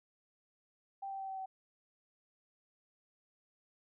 sine tone with pitch steps, 784 / 778.6 / 773.2 / 767.9 / 762.6 Hz, G5 / G5 / G5 / G5 / G5, 0 / -12 / -24 / -36 / -48 cents, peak -39 dBFS, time 1.02-1.46 s, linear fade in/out 10 ms, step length 88 ms, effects none

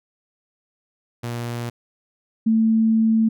sawtooth / sine tone pair in turn, 118.9 / 222.7 Hz, A#2 / A3, +35 / +21 cents, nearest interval major seventh, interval 1086 cents, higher second, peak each -22 / -14 dBFS, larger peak second, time 1.23-1.7 / 2.46-3.29 s, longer second, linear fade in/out 10 ms, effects none

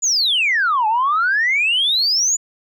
sine exponential two-way sweep, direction down then up, 7100 to 840 to 7100 Hz, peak -13 dBFS, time 0.02-2.37 s, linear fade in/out 20 ms, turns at 0.87 s, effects tanh soft clip ceiling -10 dBFS

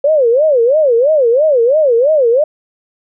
sine tone with vibrato, 538 Hz, C5, 48 cents sharp, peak -7 dBFS, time 0.04-2.44 s, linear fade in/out 5 ms, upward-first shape sine, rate 3 Hz, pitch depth 280 cents each way, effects none

